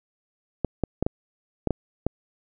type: clicks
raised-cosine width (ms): 2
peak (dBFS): -9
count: 7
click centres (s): 0.647 / 0.837 / 1.026 / 1.065 / 1.673 / 1.707 / 2.066
effects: none